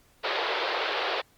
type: band-pass noise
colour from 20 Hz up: pink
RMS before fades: -29 dBFS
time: 0.23-1.22 s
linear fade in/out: 20 ms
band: 390 to 4400 Hz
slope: 48 dB/octave
effects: pink hiss -62 dBFS RMS until 1.37 s + Opus 48 kbps